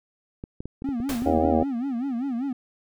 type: clicks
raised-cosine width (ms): 3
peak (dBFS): -21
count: 10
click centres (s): 0.439 / 0.605 / 0.656 / 0.821 / 0.889 / 1.002 / 1.221 / 1.376 / 1.451 / 1.624
type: tone with vibrato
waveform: triangle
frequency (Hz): 254.9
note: C4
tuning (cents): -45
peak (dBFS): -23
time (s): 0.84-2.53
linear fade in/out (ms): 5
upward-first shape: sine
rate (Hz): 5.1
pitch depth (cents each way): 180
type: noise with exponential decay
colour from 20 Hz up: pink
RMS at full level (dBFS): -29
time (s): 1.09-1.45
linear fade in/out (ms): 2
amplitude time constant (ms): 77
type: harmonic tone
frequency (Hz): 79.8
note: D#2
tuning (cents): +44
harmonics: 1 / 3 / 4 / 5 / 6 / 7 / 8 / 9 / 10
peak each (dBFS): -29 / -30 / -26 / -29 / -30 / -26 / -32 / -27 / -29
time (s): 1.25-1.64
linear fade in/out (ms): 20
effects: none